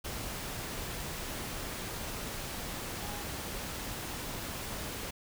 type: tone in noise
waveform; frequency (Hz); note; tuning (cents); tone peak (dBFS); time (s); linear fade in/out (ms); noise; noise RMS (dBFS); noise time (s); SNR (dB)
sine; 823; G#5; -16; -46; 3.02-3.23; 10; pink; -39; 0.04-5.11; -10
effects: none